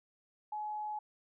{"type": "tone", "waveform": "sine", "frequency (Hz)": 847, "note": "G#5", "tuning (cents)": 34, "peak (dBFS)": -36, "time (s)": [0.52, 0.99], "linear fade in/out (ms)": 5, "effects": []}